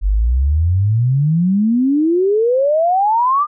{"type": "exponential sweep", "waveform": "sine", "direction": "up", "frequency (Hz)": [45.8, 1224], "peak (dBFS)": -11, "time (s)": [0.01, 3.47], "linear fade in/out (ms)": 50, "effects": []}